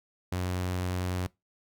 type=tone; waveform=sawtooth; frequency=90.9 Hz; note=F#2; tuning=30 cents flat; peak=-25 dBFS; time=0.32-1.27 s; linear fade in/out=5 ms; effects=noise-tail reverb RT60 0.2 s tail -22 dB re dry